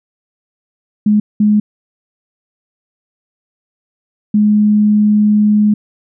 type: tone bursts at uneven times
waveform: sine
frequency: 210 Hz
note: G#3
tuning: 19 cents sharp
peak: -7 dBFS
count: 3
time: 1.06-1.2 / 1.4-1.6 / 4.34-5.74 s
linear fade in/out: 5 ms
effects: none